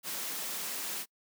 white high-pass noise, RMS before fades -37 dBFS, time 0.03-1.06 s, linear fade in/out 50 ms, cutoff 150 Hz, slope 96 dB/octave, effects noise-tail reverb RT60 0.1 s tail -26 dB re dry

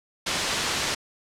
white low-pass noise, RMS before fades -27 dBFS, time 0.26-0.95 s, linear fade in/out 10 ms, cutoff 5400 Hz, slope 12 dB/octave, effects low-pass 11000 Hz 12 dB/octave

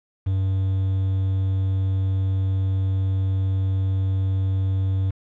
triangle tone with quantisation, 95.6 Hz, G2, 43 cents flat, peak -17 dBFS, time 0.26-5.11 s, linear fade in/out 10 ms, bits 7, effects low-pass 2000 Hz 12 dB/octave

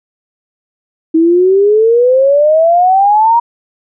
sine exponential sweep, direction up, 318 to 952 Hz, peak -5 dBFS, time 1.14-3.4 s, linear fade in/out 10 ms, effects none

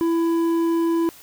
sine tone with hard clipping, 333 Hz, E4, 18 cents sharp, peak -19 dBFS, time 0.01-1.09 s, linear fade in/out 0 ms, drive 6 dB, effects white hiss -46 dBFS RMS until 1.22 s

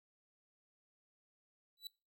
45% pulse tone with exponential growth, 3951 Hz, B7, in tune, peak -40 dBFS, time 1.77-1.87 s, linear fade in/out 2 ms, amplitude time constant 20 ms, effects noise-tail reverb RT60 0.3 s tail -22 dB re dry

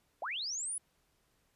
sine linear sweep, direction up, 554.4 to 10300 Hz, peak -35 dBFS, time 0.22-0.78 s, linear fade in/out 2 ms, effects pink hiss -74 dBFS RMS until 1.55 s + resampled to 32000 Hz

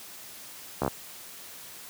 slowing click train, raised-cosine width 1 ms, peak -12 dBFS, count 5, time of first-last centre 0.82-0.879 s, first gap 14 ms, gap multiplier 1.03, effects white hiss -45 dBFS RMS until 1.89 s + high-pass 80 Hz 12 dB/octave

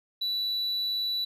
sine tone, 3951 Hz, B7, in tune, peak -24 dBFS, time 0.21-1.25 s, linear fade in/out 10 ms, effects tanh soft clip ceiling -26 dBFS + 11-bit

